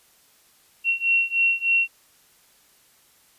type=beating tone pair; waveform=sine; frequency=2728 / 2731.3 Hz; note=F7 / F7; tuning=-41 / -39 cents; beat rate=3.3 Hz; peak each=-22 / -21 dBFS; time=0.84-1.88 s; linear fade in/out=50 ms; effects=white hiss -58 dBFS RMS until 3.38 s + resampled to 32000 Hz